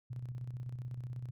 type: tone with tremolo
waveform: sine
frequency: 123.47 Hz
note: B2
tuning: in tune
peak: -37 dBFS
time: 0.1-1.31 s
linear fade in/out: 10 ms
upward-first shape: square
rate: 16 Hz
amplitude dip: 50%
effects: none